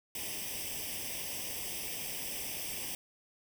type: noise with comb filter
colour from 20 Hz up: white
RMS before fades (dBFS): -39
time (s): 0.15-2.95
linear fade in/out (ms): 2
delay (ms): 0.36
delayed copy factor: +0.85
effects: none